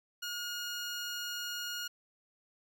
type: tone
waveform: 15% pulse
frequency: 1433 Hz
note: F6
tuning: 44 cents sharp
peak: -30 dBFS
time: 0.22-1.88 s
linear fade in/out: 10 ms
effects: none